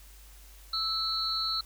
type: tone cluster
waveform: sine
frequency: 1316 / 3991 / 4313 Hz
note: E6 / B7 / C#8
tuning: -3 / +17 / -48 cents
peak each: -35 / -32 / -31 dBFS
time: 0.73-1.61 s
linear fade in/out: 5 ms
effects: added 50 Hz sine -50 dBFS peak until 1.65 s + white hiss -56 dBFS RMS until 1.65 s